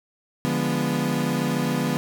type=chord; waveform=35% pulse; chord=D diminished seventh; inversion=none; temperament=equal; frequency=146.83 / 174.61 / 207.7 / 246.9 Hz; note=D3 / F3 / Ab3 / Cb4; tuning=0 / 0 / 0 / 0 cents; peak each=-26 / -26 / -28 / -24 dBFS; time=0.45-1.97 s; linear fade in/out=0 ms; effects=none